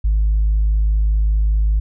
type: tone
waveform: sine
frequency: 52.5 Hz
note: G#1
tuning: 19 cents sharp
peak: -11 dBFS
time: 0.04-1.8 s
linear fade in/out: 10 ms
effects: tanh soft clip ceiling -10 dBFS